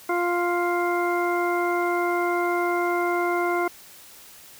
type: harmonic tone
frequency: 350 Hz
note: F4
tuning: 4 cents sharp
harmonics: 1 / 2 / 3 / 4 / 6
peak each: -24 / -27 / -29 / -30 / -32 dBFS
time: 0.09-3.68 s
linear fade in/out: 5 ms
effects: white hiss -47 dBFS RMS until 4.59 s